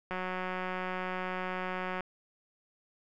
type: click train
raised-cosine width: 0.5 ms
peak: -21 dBFS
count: 350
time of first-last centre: 0.11-2.007 s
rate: 184 Hz
effects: none